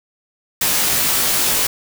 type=noise with comb filter; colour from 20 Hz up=white; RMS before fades=-17 dBFS; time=0.61-1.67 s; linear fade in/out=5 ms; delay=18 ms; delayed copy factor=-0.95; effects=none